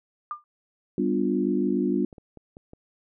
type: tone with exponential decay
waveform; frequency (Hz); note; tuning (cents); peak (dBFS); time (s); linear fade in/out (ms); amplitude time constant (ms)
sine; 1200; D6; +37; -25; 0.31-0.44; 1; 27
type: chord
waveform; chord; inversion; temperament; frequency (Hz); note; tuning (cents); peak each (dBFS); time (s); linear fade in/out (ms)
sine; G dominant seventh; none; equal with one note detuned; 196 / 246.9 / 293.7 / 352.9; G3 / B3 / D4 / F4; 0 / 0 / 0 / +18; -27; 0.98-2.05; 2
type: clicks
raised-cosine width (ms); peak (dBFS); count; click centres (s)
2; -31; 5; 2.128 / 2.182 / 2.373 / 2.569 / 2.734
effects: none